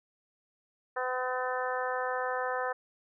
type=harmonic tone; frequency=253.8 Hz; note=B3; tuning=47 cents sharp; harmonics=2 / 3 / 4 / 5 / 6 / 7; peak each=-34 / -36 / -37 / -38 / -39 / -39 dBFS; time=0.96-2.73 s; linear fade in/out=10 ms; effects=none